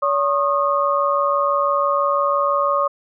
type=tone cluster; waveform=sine; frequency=569 / 1086 / 1232 Hz; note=C#5 / C#6 / D#6; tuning=+45 / -36 / -17 cents; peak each=-20 dBFS; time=0.02-2.88 s; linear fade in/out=10 ms; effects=none